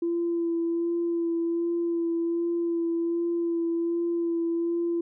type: tone with vibrato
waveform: sine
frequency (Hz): 338.2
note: E4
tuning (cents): +44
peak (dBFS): -23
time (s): 0.02-5.01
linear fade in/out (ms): 5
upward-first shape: sine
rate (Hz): 1.3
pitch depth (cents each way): 17
effects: tanh soft clip ceiling -19 dBFS